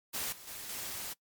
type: noise with level steps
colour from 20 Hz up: white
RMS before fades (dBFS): -36 / -51 / -44 / -40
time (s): 0.13-1.14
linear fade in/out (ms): 20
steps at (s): 0.32 / 0.47 / 0.69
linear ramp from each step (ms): 5
effects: noise-tail reverb RT60 0.1 s tail -22 dB re dry + MP3 96 kbps